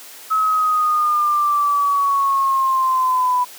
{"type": "linear sweep", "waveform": "sine", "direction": "down", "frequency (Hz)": [1290, 987.8], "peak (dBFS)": -14, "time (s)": [0.3, 3.45], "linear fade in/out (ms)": 20, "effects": ["white hiss -39 dBFS RMS until 3.58 s", "high-pass 300 Hz 12 dB/octave"]}